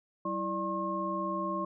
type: tone cluster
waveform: sine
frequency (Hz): 191.3 / 329.5 / 589 / 1075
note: G3 / E4 / D5 / C6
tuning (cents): -42 / -1 / +5 / +47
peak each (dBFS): -38 / -37 / -38 / -33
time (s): 0.25-1.65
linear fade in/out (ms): 5
effects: none